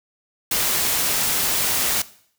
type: noise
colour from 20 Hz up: white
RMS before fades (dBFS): -21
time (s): 0.51-2.02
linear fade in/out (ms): 5
effects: noise-tail reverb RT60 0.6 s tail -18 dB re dry